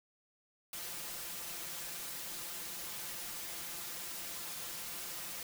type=noise with comb filter; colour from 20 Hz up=white; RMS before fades=-43 dBFS; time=0.73-5.43 s; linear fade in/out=2 ms; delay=5.8 ms; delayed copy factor=+1; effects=none